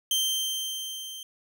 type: tone with level ramp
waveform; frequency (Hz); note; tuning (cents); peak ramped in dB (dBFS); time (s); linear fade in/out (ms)
sawtooth; 3136; G7; 0; -19 to -35; 0.11-1.23; 2
effects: none